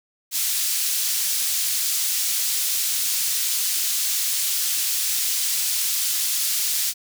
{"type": "high-pass noise", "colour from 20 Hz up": "pink", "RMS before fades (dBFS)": -23, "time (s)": [0.31, 6.94], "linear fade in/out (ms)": 50, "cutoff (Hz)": 4700, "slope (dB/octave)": 12, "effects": []}